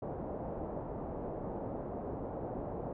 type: low-pass noise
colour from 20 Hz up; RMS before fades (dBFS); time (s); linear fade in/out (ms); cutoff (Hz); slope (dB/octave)
white; -40; 0.02-2.93; 5; 710; 24
effects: none